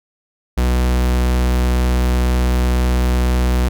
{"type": "tone", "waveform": "45% pulse", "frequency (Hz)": 62, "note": "B1", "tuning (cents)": 7, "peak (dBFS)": -13, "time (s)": [0.57, 3.69], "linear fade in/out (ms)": 10, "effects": []}